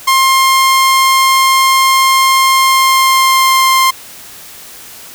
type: tone with pitch glide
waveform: sawtooth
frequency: 1061 to 1053.1 Hz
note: C6 to C6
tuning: +24 to +11 cents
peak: -3 dBFS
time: 0.07-3.91 s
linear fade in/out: 10 ms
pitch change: -13 cents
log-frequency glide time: 2.51-3.79 s
effects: white hiss -33 dBFS RMS until 5.14 s